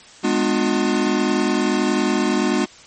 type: chord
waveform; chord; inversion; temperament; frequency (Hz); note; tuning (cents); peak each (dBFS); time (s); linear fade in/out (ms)
square; G# diminished seventh; none; just; 207.7 / 249.2 / 299 / 358.8; G#3 / B3 / D4 / F4; 0 / +16 / +31 / +47; -23; 0.23-2.66; 20
effects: white hiss -44 dBFS RMS until 2.86 s + MP3 32 kbps